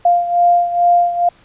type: beating tone pair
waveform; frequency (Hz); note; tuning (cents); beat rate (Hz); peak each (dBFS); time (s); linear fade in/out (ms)
sine; 698.5 / 700.8; F5 / F5; 0 / +6; 2.3; -11 / -16; 0.05-1.29; 5
effects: pink hiss -49 dBFS RMS until 1.44 s + resampled to 8000 Hz